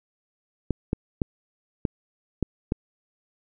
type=clicks; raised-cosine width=3 ms; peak=-10 dBFS; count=6; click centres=0.707 / 0.931 / 1.218 / 1.852 / 2.427 / 2.721 s; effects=none